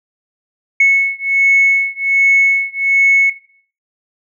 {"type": "beating tone pair", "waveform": "sine", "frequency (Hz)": [2200, 2201.3], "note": ["C#7", "C#7"], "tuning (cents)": [-14, -13], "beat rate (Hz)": 1.3, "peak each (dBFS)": -11, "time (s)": [0.8, 3.3], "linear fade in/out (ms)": 5, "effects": ["noise-tail reverb RT60 0.5 s tail -17 dB re dry", "tanh soft clip ceiling -2 dBFS"]}